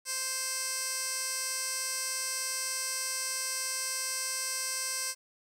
15% pulse tone with band-pass filter, 523.3 Hz, C5, in tune, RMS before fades -34 dBFS, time 0.05-5.15 s, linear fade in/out 50 ms, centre 7600 Hz, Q 1.9, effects 10-bit

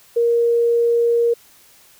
sine tone, 469.5 Hz, A#4, 12 cents sharp, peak -13 dBFS, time 0.16-1.34 s, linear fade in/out 10 ms, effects white hiss -50 dBFS RMS until 1.99 s

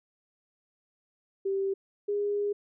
sine tone pair in turn, 390 / 409.4 Hz, G4 / G#4, -9 / -25 cents, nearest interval minor second, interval 84 cents, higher second, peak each -26 dBFS, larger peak neither, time 1.45-1.74 / 2.08-2.53 s, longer second, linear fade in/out 10 ms, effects none

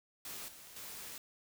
white noise with level steps, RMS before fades -45 / -54 / -47 dBFS, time 0.25-1.18 s, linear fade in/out 2 ms, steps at 0.48 / 0.76 s, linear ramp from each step 5 ms, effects none

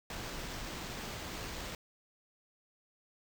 pink noise with sample-and-hold, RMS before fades -42 dBFS, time 0.1-1.75 s, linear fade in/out 2 ms, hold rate 11025 Hz, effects none

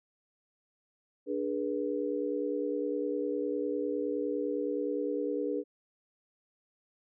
sine chord, G# diminished, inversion second, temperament equal with one note detuned, 293.7 / 415.3 / 485.1 Hz, D4 / G#4 / B4, 0 / 0 / -31 cents, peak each -34 dBFS, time 1.26-5.64 s, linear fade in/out 50 ms, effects none

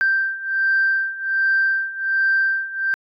sine beating tone pair, 1568 / 1569.3 Hz, G6 / G6, 0 / +1 cents, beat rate 1.3 Hz, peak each -21 / -18 dBFS, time 0.01-2.94 s, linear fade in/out 0 ms, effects tanh soft clip ceiling -10 dBFS

